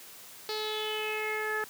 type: tone with low-pass filter sweep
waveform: sawtooth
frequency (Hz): 430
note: A4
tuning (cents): -40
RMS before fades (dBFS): -33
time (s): 0.49-1.64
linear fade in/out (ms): 0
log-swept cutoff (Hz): 4500 to 1600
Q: 6.4
effects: white hiss -49 dBFS RMS until 1.69 s + high-pass 100 Hz 12 dB/octave